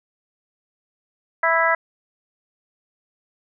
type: harmonic tone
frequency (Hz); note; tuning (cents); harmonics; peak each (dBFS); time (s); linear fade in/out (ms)
329.6; E4; 0; 2 / 3 / 4 / 5 / 6; -22 / -22 / -22 / -22 / -22; 1.43-1.75; 5
effects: none